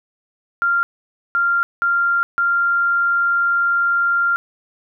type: tone bursts at uneven times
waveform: sine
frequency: 1390 Hz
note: F6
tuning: 9 cents flat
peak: -14 dBFS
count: 4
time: 0.62-0.83 / 1.35-1.63 / 1.82-2.23 / 2.38-4.36 s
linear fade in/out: 0 ms
effects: none